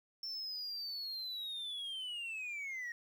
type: linear sweep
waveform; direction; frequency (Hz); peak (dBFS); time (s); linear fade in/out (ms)
sine; down; 5410 to 1861; -37; 0.23-2.92; 2
effects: tanh soft clip ceiling -38 dBFS + 11-bit